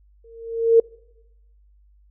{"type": "tone with exponential growth", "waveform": "sine", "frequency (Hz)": 457.8, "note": "A#4", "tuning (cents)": -31, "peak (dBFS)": -7, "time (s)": [0.24, 0.8], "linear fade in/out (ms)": 5, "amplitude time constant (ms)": 120, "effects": ["noise-tail reverb RT60 1.0 s tail -26 dB re dry", "added 50 Hz sine -52 dBFS peak until 2.1 s"]}